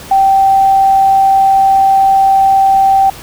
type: tone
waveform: sine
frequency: 778 Hz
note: G5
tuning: 13 cents flat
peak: -5 dBFS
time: 0.11-3.1 s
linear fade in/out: 5 ms
effects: pink hiss -31 dBFS RMS until 3.22 s